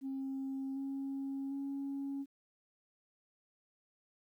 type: tone with pitch steps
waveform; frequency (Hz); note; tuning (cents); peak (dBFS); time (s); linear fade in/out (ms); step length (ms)
sine; 268.9 / 272.8 / 276.8; C4 / C#4 / C#4; +47 / -28 / -2; -35; 0.01-2.26; 50; 750
effects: tanh soft clip ceiling -34 dBFS + 12-bit